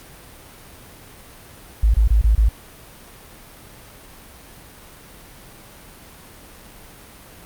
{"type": "tone bursts", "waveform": "sine", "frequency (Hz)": 54, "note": "A1", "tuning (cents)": -32, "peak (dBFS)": -11, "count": 5, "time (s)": [1.83, 2.488], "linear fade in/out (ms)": 5, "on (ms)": 110, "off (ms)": 27, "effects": ["pink hiss -43 dBFS RMS until 7.45 s", "Opus 48 kbps"]}